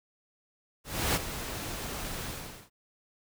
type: noise with ADSR envelope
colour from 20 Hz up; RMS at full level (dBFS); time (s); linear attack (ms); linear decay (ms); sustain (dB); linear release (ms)
pink; -26; 0.84-2.7; 310; 33; -11; 450
effects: none